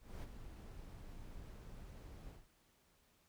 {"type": "noise with ADSR envelope", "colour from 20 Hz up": "brown", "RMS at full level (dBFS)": -44, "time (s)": [0, 2.47], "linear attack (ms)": 230, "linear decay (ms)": 22, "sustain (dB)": -8, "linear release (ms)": 160, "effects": ["pink hiss -73 dBFS RMS until 3.28 s"]}